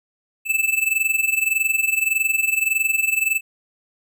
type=tone with amplitude modulation; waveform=square; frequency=2631 Hz; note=E7; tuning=4 cents flat; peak=-15 dBFS; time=0.45-3.41 s; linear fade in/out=50 ms; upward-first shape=sine; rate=21.7 Hz; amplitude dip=80%; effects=none